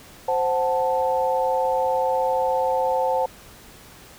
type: chord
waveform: sine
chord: F# diminished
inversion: second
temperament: equal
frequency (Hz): 523.3 / 740 / 880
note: C5 / F#5 / A5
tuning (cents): 0 / 0 / 0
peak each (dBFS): -22 / -26 / -23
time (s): 0.28-3.26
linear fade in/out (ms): 5
effects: pink hiss -46 dBFS RMS until 4.18 s